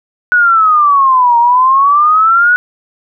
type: exponential two-way sweep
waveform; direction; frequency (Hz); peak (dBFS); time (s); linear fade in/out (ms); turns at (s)
sine; down then up; 1480 to 932.3 to 1480; -5; 0.32-2.56; 0; 1.38
effects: none